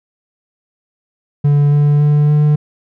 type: tone with pitch steps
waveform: triangle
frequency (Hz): 144.7 / 146.21 / 147.74 / 149.28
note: D3 / D3 / D3 / D3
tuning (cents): -25 / -7 / +11 / +29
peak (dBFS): -6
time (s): 1.44-2.56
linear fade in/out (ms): 10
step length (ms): 280
effects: none